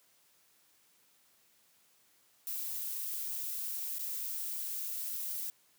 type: noise with dropouts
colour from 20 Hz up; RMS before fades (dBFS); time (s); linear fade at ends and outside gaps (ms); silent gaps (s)
violet; -38; 2.47-5.5; 0; 3.985-3.993
effects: white hiss -68 dBFS RMS until 5.78 s + high-pass 100 Hz 12 dB/octave